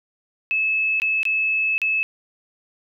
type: tone with dropouts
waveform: sine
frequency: 2600 Hz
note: E7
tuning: 24 cents flat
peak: -18 dBFS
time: 0.51-2.03 s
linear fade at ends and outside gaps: 0 ms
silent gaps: 1-1.019 / 1.231-1.253 / 1.78-1.817 s
effects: none